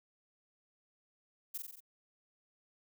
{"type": "noise with echo", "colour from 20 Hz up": "violet", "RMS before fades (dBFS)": -39, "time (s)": [1.54, 1.58], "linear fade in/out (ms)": 10, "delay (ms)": 45, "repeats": 5, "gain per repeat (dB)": -3, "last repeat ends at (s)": 1.805, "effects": []}